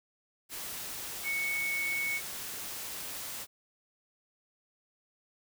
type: tone in noise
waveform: sine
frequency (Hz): 2217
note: C#7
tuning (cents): 0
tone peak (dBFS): -30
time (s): 1.23-2.21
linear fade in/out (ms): 50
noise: white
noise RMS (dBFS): -40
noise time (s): 0.49-3.47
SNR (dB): +7
effects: none